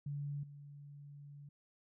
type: tone with level steps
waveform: sine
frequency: 143.6 Hz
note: D3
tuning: 39 cents flat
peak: -38 / -50 dBFS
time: 0.06-1.49 s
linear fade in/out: 5 ms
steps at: 0.43 s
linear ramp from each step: 5 ms
effects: none